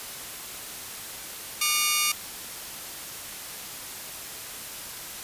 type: tone cluster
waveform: 10% pulse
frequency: 1205 / 2225 / 2831 Hz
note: D6 / C#7 / F7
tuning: +44 / +6 / +23 cents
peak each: -18 dBFS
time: 1.61-2.12 s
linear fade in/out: 5 ms
effects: white hiss -38 dBFS RMS until 5.23 s + resampled to 32000 Hz